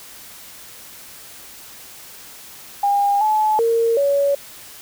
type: tone with pitch steps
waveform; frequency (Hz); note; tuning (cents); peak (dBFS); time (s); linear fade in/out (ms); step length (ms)
sine; 807 / 859 / 459.9 / 563; G#5 / A5 / A#4 / C#5; -50 / -42 / -23 / +27; -14; 2.83-4.35; 5; 380
effects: white hiss -40 dBFS RMS until 4.81 s